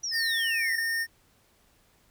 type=exponential sweep; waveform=sine; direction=down; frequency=5920 to 1737 Hz; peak=-29 dBFS; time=0.03-0.8 s; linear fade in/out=10 ms
type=tone; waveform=square; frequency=1827 Hz; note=A#6; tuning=35 cents flat; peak=-27 dBFS; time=0.11-1.07 s; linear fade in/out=50 ms
effects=pink hiss -64 dBFS RMS until 2.1 s